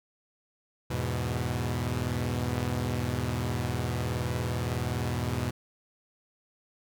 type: chord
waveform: sawtooth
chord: E major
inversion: none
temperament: equal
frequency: 82.41 / 103.83 / 123.47 Hz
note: E2 / G#2 / B2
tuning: 0 / 0 / 0 cents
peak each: -30 / -30 / -27 dBFS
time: 0.9-5.51 s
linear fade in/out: 10 ms
effects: none

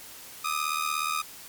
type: ring-modulated tone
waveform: sawtooth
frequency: 1237 Hz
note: D#6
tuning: 10 cents flat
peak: -20 dBFS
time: 0.44-1.22 s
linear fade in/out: 10 ms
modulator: 38.4 Hz
effects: white hiss -45 dBFS RMS until 1.48 s + MP3 96 kbps

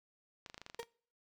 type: clicks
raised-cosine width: 0.2 ms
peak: -30 dBFS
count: 10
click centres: 0.462 / 0.499 / 0.544 / 0.579 / 0.616 / 0.664 / 0.699 / 0.746 / 0.799 / 0.83 s
type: tone with exponential decay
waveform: 35% pulse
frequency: 466.2 Hz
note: A#4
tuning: in tune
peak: -34 dBFS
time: 0.79-0.87 s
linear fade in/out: 5 ms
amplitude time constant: 16 ms
effects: noise-tail reverb RT60 0.5 s tail -24 dB re dry

